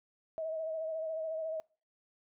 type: tone with vibrato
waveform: sine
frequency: 639 Hz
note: D#5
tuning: 46 cents sharp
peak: -34 dBFS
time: 0.38-1.6 s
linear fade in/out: 0 ms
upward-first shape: sine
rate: 14 Hz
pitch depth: 35 cents each way
effects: noise-tail reverb RT60 0.4 s tail -26 dB re dry